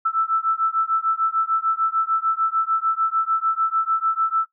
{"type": "beating tone pair", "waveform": "sine", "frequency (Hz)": [1318.5, 1325.2], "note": ["E6", "E6"], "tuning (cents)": [0, 9], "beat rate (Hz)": 6.7, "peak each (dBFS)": -21, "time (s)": [0.05, 4.46], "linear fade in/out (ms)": 10, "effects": ["noise-tail reverb RT60 0.1 s tail -17 dB re dry"]}